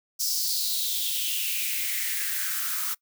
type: noise with high-pass filter sweep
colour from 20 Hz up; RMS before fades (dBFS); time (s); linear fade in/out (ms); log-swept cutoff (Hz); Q
blue; -28; 0.19-2.95; 20; 5400 to 1200; 4.8
effects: noise-tail reverb RT60 0.1 s tail -23 dB re dry